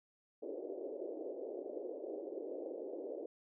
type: band-pass noise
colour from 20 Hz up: white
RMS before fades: -44 dBFS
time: 0.42-3.26 s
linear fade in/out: 5 ms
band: 310 to 570 Hz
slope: 48 dB/octave
effects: none